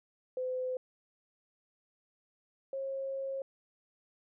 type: tone pair in turn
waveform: sine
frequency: 510 / 540.3 Hz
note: C5 / C#5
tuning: -44 / -44 cents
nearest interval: minor second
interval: 100 cents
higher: second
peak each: -32 / -34 dBFS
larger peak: first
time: 0.37-0.77 / 2.73-3.42 s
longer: second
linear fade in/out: 2 ms
effects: none